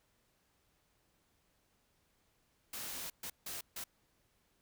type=noise bursts at uneven times; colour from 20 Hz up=white; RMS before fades=-43 dBFS; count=4; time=2.73-3.1 / 3.23-3.3 / 3.46-3.61 / 3.76-3.84 s; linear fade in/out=5 ms; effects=pink hiss -75 dBFS RMS until 4.61 s